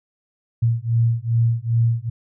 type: beating tone pair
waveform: sine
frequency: 114.8 / 117.3 Hz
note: A#2 / A#2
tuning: -26 / +11 cents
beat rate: 2.5 Hz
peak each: -19 dBFS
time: 0.62-2.1 s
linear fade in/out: 10 ms
effects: none